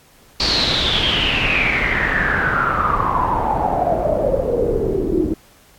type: noise with low-pass filter sweep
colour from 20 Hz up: pink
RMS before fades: -18 dBFS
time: 0.4-5.34 s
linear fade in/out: 2 ms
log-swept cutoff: 4600 to 320 Hz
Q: 9.6
effects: pink hiss -50 dBFS RMS until 5.78 s + AAC 64 kbps